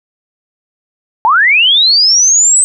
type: linear sweep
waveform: sine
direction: up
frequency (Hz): 830.6 to 8180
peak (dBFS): -5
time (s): 1.25-2.64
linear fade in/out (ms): 0
effects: none